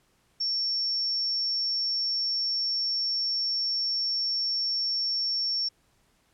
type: tone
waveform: sine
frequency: 5460 Hz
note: F8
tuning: 40 cents flat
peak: -25 dBFS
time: 0.4-5.69 s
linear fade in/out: 10 ms
effects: pink hiss -67 dBFS RMS until 6.33 s + low-pass 12000 Hz 12 dB/octave